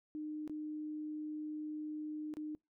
sine tone with dropouts, 304.8 Hz, D#4, 36 cents flat, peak -39 dBFS, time 0.15-2.55 s, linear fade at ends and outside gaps 0 ms, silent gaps 0.477-0.496 / 2.339-2.369 s, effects noise-tail reverb RT60 0.2 s tail -26 dB re dry

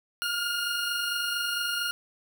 20% pulse tone pair together, 1396.9 / 1421.3 Hz, F6 / F6, 0 / +30 cents, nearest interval unison, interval 30 cents, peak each -31 / -23 dBFS, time 0.22-1.91 s, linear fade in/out 0 ms, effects none

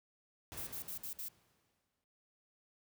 pink noise with exponential decay, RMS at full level -48 dBFS, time 0.52-2.04 s, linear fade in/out 0 ms, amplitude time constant 330 ms
violet noise bursts, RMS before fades -43 dBFS, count 5, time 0.57-1.286 s, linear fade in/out 5 ms, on 100 ms, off 54 ms
effects high-pass 60 Hz 12 dB/octave

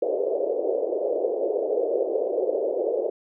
pink band-pass noise, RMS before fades -25 dBFS, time 0.02-3.1 s, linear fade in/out 5 ms, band 390 to 590 Hz, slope 48 dB/octave, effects none

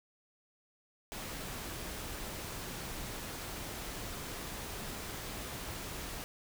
pink noise, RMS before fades -42 dBFS, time 1.12-6.24 s, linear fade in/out 0 ms, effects none

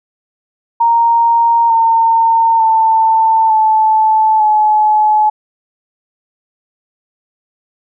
sine tone with pitch steps, 930 / 910.3 / 891.1 / 872.2 / 853.8 Hz, A#5 / A#5 / A5 / A5 / G#5, -4 / -41 / +22 / -15 / +48 cents, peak -7 dBFS, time 0.8-5.3 s, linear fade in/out 10 ms, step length 900 ms, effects none

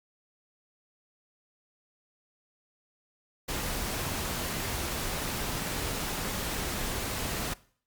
pink noise, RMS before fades -33 dBFS, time 3.48-7.54 s, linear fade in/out 10 ms, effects noise-tail reverb RT60 0.5 s tail -20 dB re dry + Opus 48 kbps

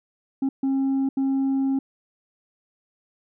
sine tone bursts at uneven times, 269.8 Hz, C#4, 47 cents flat, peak -17 dBFS, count 3, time 0.42-0.49 / 0.63-1.09 / 1.17-1.79 s, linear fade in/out 5 ms, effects tanh soft clip ceiling -19 dBFS

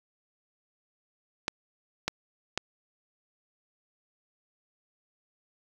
clicks, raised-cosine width 0.2 ms, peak -10 dBFS, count 3, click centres 1.481 / 2.08 / 2.576 s, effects 7-bit

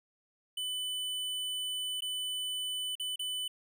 square tone with dropouts, 3000 Hz, F#7, 23 cents sharp, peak -34 dBFS, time 0.57-3.48 s, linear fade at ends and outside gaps 5 ms, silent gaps 2.007-2.02 / 2.954-2.997 / 3.159-3.193 s, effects none

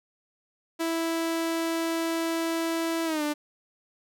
sawtooth tone with pitch glide, 329.6 to 297.1 Hz, E4 to D4, 0 to +20 cents, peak -22 dBFS, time 0.79-3.34 s, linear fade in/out 20 ms, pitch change -180 cents, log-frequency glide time 3.05-3.23 s, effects none

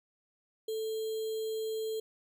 sine tone with sample-and-hold, 440 Hz, A4, in tune, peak -32 dBFS, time 0.68-2 s, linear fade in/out 5 ms, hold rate 3675 Hz, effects none

